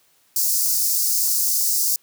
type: high-pass noise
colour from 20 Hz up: white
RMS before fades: -20 dBFS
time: 0.36-1.96 s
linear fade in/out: 2 ms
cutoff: 4800 Hz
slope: 48 dB/octave
effects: white hiss -60 dBFS RMS until 2.02 s + high-pass 60 Hz 12 dB/octave